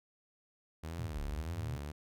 sawtooth tone with vibrato, 77.78 Hz, D#2, in tune, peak -36 dBFS, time 0.83-1.92 s, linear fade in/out 10 ms, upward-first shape triangle, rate 1.8 Hz, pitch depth 160 cents each way
sine linear two-way sweep, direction down then up, 130.81 to 32.47 to 130.81 Hz, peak -37 dBFS, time 0.99-1.77 s, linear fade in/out 0 ms, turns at 1.21 s
effects none

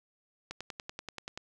click train, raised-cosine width 0.2 ms, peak -22 dBFS, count 10, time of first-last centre 0.51-1.375 s, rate 10.4 Hz, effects none

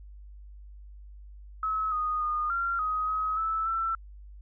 sine tone with pitch steps, 1288 / 1239 / 1225 / 1378 / 1258 / 1271 / 1312 / 1337 Hz, E6 / D#6 / D#6 / F6 / D#6 / D#6 / E6 / E6, -41 / -8 / -27 / -24 / +19 / +36 / -9 / +24 cents, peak -26 dBFS, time 1.63-3.95 s, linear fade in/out 2 ms, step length 290 ms, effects added 50 Hz sine -44 dBFS peak until 4.41 s

